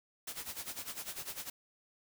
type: noise with tremolo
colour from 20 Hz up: white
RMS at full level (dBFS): -40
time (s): 0.27-1.5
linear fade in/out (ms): 5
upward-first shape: sine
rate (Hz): 10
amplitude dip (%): 80
effects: none